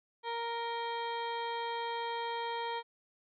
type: harmonic tone with a mistuned harmonic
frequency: 466.2 Hz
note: A#4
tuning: in tune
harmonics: 1 / 2 / 3 / 4 / 5 / 7 / 8 / 9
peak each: -40 / -36 / -50 / -46 / -49 / -46 / -53 / -54 dBFS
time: 0.23-2.83 s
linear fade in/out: 50 ms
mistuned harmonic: 7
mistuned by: -25 cents
effects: none